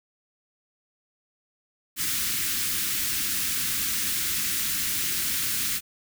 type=band-stop noise; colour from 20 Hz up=white; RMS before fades=-27 dBFS; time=1.96-5.81 s; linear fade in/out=50 ms; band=320 to 1400 Hz; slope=24 dB/octave; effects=none